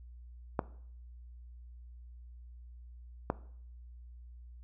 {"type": "clicks", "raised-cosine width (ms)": 1, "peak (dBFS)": -15, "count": 2, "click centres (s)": [0.592, 3.301], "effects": ["noise-tail reverb RT60 0.6 s tail -18 dB re dry", "added 60 Hz sine -48 dBFS peak until 4.63 s"]}